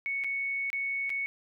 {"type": "tone with dropouts", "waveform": "sine", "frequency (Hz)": 2217, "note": "C#7", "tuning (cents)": 0, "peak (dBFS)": -29, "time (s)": [0.06, 1.26], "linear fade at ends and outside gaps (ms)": 0, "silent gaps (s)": [[0.238, 0.244], [0.702, 0.73], [1.095, 1.102]], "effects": []}